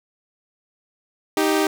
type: tone pair together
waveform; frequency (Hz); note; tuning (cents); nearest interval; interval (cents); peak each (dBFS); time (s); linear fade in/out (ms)
sawtooth; 311.1 / 392; D#4 / G4; 0 / 0; major third; 400; -16; 1.37-1.67; 2
effects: none